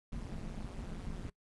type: noise with amplitude modulation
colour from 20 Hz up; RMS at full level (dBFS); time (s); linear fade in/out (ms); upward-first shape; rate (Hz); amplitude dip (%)
brown; -38; 0.12-1.3; 5; sine; 185; 90
effects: noise-tail reverb RT60 0.1 s tail -22 dB re dry + resampled to 24000 Hz